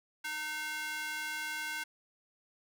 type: tone with high-pass filter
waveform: square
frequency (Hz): 305.9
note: D#4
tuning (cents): -29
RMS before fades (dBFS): -38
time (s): 0.24-1.84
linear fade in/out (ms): 10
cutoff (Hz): 1600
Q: 1.9
effects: none